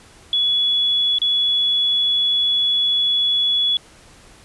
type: tone with dropouts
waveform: sine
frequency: 3393 Hz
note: G#7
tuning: 36 cents sharp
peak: -15 dBFS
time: 0.33-3.77 s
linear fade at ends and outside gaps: 1 ms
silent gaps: 1.185-1.217 s
effects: pink hiss -47 dBFS RMS until 4.44 s + resampled to 24000 Hz